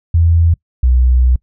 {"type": "tone pair in turn", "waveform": "sine", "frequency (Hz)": [83.6, 62.5], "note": ["E2", "B1"], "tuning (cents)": [25, 21], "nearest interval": "perfect fourth", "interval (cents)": 504, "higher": "first", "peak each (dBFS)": -7, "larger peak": "neither", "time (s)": [[0.14, 0.54], [0.83, 1.36]], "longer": "second", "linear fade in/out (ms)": 5, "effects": ["noise-tail reverb RT60 0.1 s tail -24 dB re dry"]}